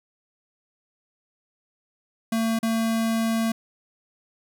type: tone with dropouts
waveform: square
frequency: 225 Hz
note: A3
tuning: 39 cents sharp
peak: -22 dBFS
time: 2.32-3.52 s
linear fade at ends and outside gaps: 5 ms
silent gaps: 2.59-2.629 s
effects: 10-bit